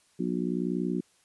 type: harmonic tone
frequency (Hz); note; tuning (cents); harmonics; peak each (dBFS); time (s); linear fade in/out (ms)
60.5; B1; -35; 3 / 4 / 5 / 6; -31 / -32 / -33 / -34; 0.19-1.01; 10
effects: white hiss -65 dBFS RMS until 1.24 s + resampled to 24000 Hz